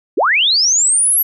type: linear sweep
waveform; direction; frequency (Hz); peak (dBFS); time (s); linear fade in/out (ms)
sine; up; 250.3 to 11840; -10; 0.17-1.23; 10
effects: none